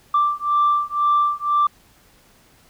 sine beating tone pair, 1174.7 / 1176.7 Hz, D6 / D6, 0 / +3 cents, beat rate 2 Hz, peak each -18 dBFS, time 0.14-1.67 s, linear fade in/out 5 ms, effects tanh soft clip ceiling -10 dBFS + pink hiss -54 dBFS RMS until 2.69 s

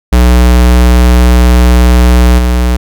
square tone with level steps, 61.1 Hz, B1, 18 cents flat, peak -3 / -7 dBFS, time 0.12-2.77 s, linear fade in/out 10 ms, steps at 2.38 s, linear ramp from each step 10 ms, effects none

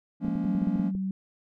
triangle chord, Bb minor seventh, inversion second, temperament just, 174.81 / 209.8 / 233.1 / 279.7 Hz, F3 / Ab3 / Bb3 / Db4, +2 / +18 / 0 / +16 cents, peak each -30 dBFS, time 0.2-0.92 s, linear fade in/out 50 ms
clicks, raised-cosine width 3 ms, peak -26 dBFS, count 10, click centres 0.249 / 0.282 / 0.356 / 0.45 / 0.551 / 0.617 / 0.672 / 0.758 / 0.796 / 0.951 s
sine tone, 190.9 Hz, G3, 46 cents flat, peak -27 dBFS, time 0.44-1.11 s, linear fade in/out 2 ms
effects none

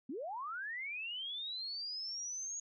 sine linear sweep, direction up, 225.8 to 6700 Hz, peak -39 dBFS, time 0.09-2.6 s, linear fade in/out 5 ms, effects none

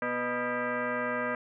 sine tone with frequency modulation, 493.9 Hz, B4, in tune, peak -28 dBFS, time 0.02-1.35 s, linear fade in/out 2 ms, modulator 369 Hz, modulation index 4, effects none

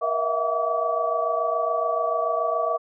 sine tone cluster, 473.6 / 641 / 668 / 729 / 1146 Hz, A#4 / E5 / E5 / F#5 / D6, +27 / -49 / +23 / -26 / -43 cents, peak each -30 / -26 / -27 / -33 / -26 dBFS, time 0.01-2.78 s, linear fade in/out 20 ms, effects none

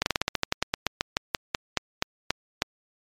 slowing click train, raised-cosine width 0.2 ms, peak -5 dBFS, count 20, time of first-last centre 0.02-2.621 s, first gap 41 ms, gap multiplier 1.12, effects MP3 96 kbps

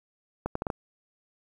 accelerating click train, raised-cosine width 1 ms, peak -15 dBFS, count 5, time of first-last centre 0.46-0.702 s, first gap 94 ms, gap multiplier 0.71, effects 9-bit

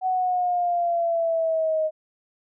sine exponential sweep, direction down, 750 to 622.3 Hz, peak -20 dBFS, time 0.01-1.91 s, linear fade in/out 50 ms, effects none

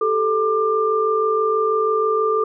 sine tone cluster, 392 / 438.2 / 1192 Hz, G4 / A4 / D6, 0 / -7 / +25 cents, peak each -26 / -18 / -20 dBFS, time 0.01-2.44 s, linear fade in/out 5 ms, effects none

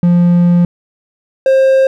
triangle tone pair in turn, 174.61 / 531.8 Hz, F3 / C5, 0 / +28 cents, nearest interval octave + perfect fifth, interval 1928 cents, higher second, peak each -4 dBFS, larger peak neither, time 0.03-0.65 / 1.46-1.87 s, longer first, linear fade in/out 2 ms, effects none

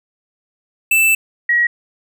square / sine tone pair in turn, 2648 / 1907.1 Hz, E7 / A#6, +7 / +39 cents, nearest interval tritone, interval 568 cents, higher first, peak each -11 dBFS, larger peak neither, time 0.91-1.15 / 1.49-1.67 s, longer first, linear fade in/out 5 ms, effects none

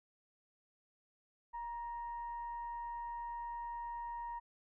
sine tone with frequency modulation, 945 Hz, A#5, 23 cents sharp, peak -40 dBFS, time 1.53-4.4 s, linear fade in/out 20 ms, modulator 909 Hz, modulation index 0.29, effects none

